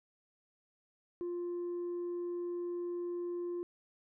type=tone; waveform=sine; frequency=350 Hz; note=F4; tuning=4 cents sharp; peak=-33 dBFS; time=1.21-3.63 s; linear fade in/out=0 ms; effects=tanh soft clip ceiling -34 dBFS